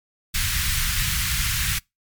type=band-stop noise; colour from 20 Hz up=pink; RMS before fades=-23 dBFS; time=0.34-1.79 s; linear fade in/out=10 ms; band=140 to 1500 Hz; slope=24 dB/octave; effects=noise-tail reverb RT60 0.2 s tail -26 dB re dry + MP3 96 kbps